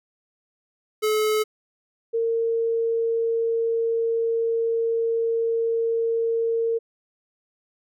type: tone pair in turn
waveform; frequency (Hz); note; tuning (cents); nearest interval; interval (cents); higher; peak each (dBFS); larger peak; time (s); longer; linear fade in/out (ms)
square / sine; 430 / 458; A4 / A#4; -40 / -31; minor second; 109; second; -20; neither; 1.02-1.44 / 2.13-6.79; second; 20
effects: none